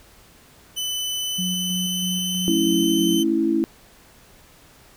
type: tone with pitch glide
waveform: sawtooth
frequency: 3009 to 3063 Hz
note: F#7 to G7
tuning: +28 to -41 cents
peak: -21 dBFS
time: 0.76-3.24 s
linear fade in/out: 20 ms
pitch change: +31 cents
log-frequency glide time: 1.16-3.12 s
type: tone with tremolo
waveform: sine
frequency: 182.1 Hz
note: F#3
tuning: 27 cents flat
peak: -24 dBFS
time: 1.38-3.21 s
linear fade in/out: 10 ms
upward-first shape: square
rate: 3.1 Hz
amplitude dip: 30%
type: chord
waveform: sine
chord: A major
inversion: none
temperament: equal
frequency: 220 / 277.2 / 329.6 Hz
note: A3 / C#4 / E4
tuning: 0 / 0 / 0 cents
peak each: -25 / -24 / -19 dBFS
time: 2.48-3.64 s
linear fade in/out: 0 ms
effects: pink hiss -51 dBFS RMS until 4.96 s